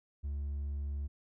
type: tone with hard clipping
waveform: sine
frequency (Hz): 71.4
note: D2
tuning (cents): -48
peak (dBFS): -35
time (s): 0.23-1.08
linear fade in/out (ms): 20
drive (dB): 2
effects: none